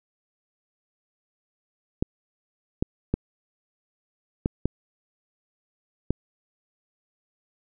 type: clicks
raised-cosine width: 3 ms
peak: -9 dBFS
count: 6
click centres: 2.025 / 2.825 / 3.14 / 4.459 / 4.656 / 6.106 s
effects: none